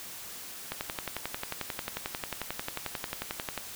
click train, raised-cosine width 0.3 ms, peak -16 dBFS, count 33, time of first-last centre 0.72-3.577 s, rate 11.2 Hz, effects white hiss -43 dBFS RMS until 3.75 s

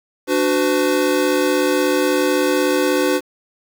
square chord, B minor, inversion first, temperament equal with one note detuned, 293.7 / 370 / 506.6 Hz, D4 / F#4 / B4, 0 / 0 / +44 cents, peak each -20 dBFS, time 0.27-3.21 s, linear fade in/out 50 ms, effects 7-bit

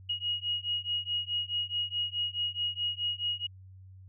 sine beating tone pair, 2886 / 2890.7 Hz, F#7 / F#7, -44 / -41 cents, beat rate 4.7 Hz, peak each -33 / -33 dBFS, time 0.09-3.47 s, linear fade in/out 10 ms, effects added 94 Hz sine -48 dBFS peak until 4.08 s

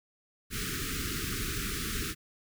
pink band-stop noise, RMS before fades -34 dBFS, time 0.5-2.15 s, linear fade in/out 50 ms, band 440 to 1200 Hz, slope 96 dB/octave, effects none

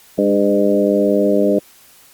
harmonic tone with a mistuned harmonic, 101.3 Hz, G#2, 43 cents flat, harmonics 2 / 3 / 4 / 5 / 6, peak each -18 / -18 / -18 / -18 / -18 dBFS, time 0.18-1.59 s, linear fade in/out 5 ms, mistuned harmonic 3, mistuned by -24 cents, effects white hiss -47 dBFS RMS until 2.13 s + Opus 48 kbps

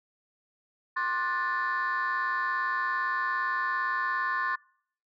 sine chord, D dominant seventh, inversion third, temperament just, 1057.2 / 1174.7 / 1468.3 / 1762 Hz, C6 / D6 / F#6 / A6, +18 / 0 / -14 / +2 cents, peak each -29 / -35 / -34 / -29 dBFS, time 0.96-4.56 s, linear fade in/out 10 ms, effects noise-tail reverb RT60 0.6 s tail -25 dB re dry + tanh soft clip ceiling -21 dBFS

